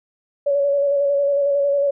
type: tone with vibrato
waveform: sine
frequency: 565 Hz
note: C#5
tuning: 33 cents sharp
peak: -15 dBFS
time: 0.46-1.91 s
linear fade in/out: 10 ms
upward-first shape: square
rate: 11 Hz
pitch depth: 21 cents each way
effects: none